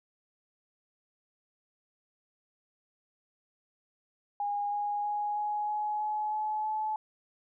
sine tone with pitch steps, 818 / 824.2 / 830.4 / 836.6 / 842.9 / 849.3 / 855.7 / 862.1 Hz, G#5 / G#5 / G#5 / G#5 / G#5 / G#5 / A5 / A5, -26 / -13 / 0 / +12 / +25 / +39 / -48 / -36 cents, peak -29 dBFS, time 4.4-6.96 s, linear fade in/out 2 ms, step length 320 ms, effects none

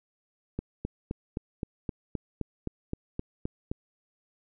click train, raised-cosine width 3 ms, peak -18 dBFS, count 13, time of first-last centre 0.59-3.715 s, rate 3.84 Hz, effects none

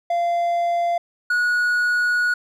triangle tone pair in turn, 690 / 1457.8 Hz, F5 / F#6, -21 / -26 cents, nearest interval octave + minor second, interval 1295 cents, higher second, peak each -16 / -15 dBFS, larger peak second, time 0.1-0.98 / 1.3-2.34 s, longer second, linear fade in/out 5 ms, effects none

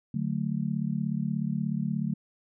sine chord, D major, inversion none, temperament just, 146.83 / 183.54 / 220.2 Hz, D3 / F#3 / A3, 0 / -14 / +2 cents, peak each -31 dBFS, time 0.14-2.14 s, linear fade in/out 5 ms, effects none

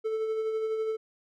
triangle tone with tremolo, 440 Hz, A4, in tune, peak -24 dBFS, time 0.04-0.97 s, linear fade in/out 20 ms, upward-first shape sine, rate 12 Hz, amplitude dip 35%, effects none

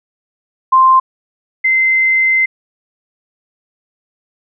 sine tone pair in turn, 1046.5 / 2071 Hz, C6 / C7, 0 / -18 cents, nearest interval octave, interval 1182 cents, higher second, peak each -5 / -9 dBFS, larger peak first, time 0.72-1 / 1.64-2.46 s, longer second, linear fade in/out 10 ms, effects none

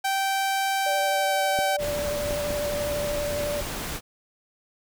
sawtooth tone with pitch glide, 778 to 770 Hz, G5 to G5, -13 to -31 cents, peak -19 dBFS, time 0.04-1.77 s, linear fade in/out 10 ms, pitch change -18 cents, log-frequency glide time 0.98-1.41 s
sine tone with vibrato, 585 Hz, D5, 7 cents flat, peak -26 dBFS, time 0.86-3.61 s, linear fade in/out 5 ms, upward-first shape triangle, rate 12 Hz, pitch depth 23 cents each way
clicks, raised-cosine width 2 ms, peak -20 dBFS, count 3, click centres 1.589 / 2.308 / 2.506 s
pink noise, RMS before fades -32 dBFS, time 1.78-4.01 s, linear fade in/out 50 ms
effects none

